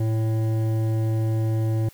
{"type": "tone with hard clipping", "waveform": "triangle", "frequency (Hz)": 110.9, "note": "A2", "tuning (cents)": 14, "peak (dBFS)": -22, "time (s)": [0, 1.89], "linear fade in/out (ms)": 5, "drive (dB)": 15, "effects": ["white hiss -52 dBFS RMS until 1.93 s"]}